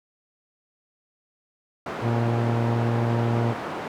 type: band-pass noise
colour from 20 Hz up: white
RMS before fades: -32 dBFS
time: 1.86-3.88 s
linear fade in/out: 2 ms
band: 140 to 1000 Hz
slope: 12 dB/octave
type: harmonic tone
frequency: 117 Hz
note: A#2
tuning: 7 cents sharp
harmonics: 1 / 2 / 3 / 4 / 5 / 6 / 7 / 8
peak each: -22 / -28 / -32 / -34 / -36 / -38 / -39 / -40 dBFS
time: 2.01-3.55 s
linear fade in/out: 50 ms
effects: none